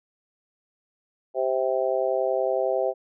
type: harmonic tone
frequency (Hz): 130.81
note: C3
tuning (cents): 0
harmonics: 3 / 4 / 5 / 6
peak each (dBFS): -28 / -25 / -26 / -32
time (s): 1.34-2.94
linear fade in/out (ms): 50
effects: none